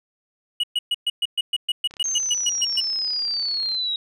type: tone bursts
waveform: triangle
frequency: 2912 Hz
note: F#7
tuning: 28 cents flat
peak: -17 dBFS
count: 15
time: 0.6-2.805 s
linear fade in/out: 5 ms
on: 35 ms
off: 120 ms
type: click train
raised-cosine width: 0.2 ms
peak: -26 dBFS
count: 64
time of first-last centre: 1.91-3.747 s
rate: 34.3 Hz
type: linear sweep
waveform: sine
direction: down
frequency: 6400 to 3800 Hz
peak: -22 dBFS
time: 2.04-3.96 s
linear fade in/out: 2 ms
effects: none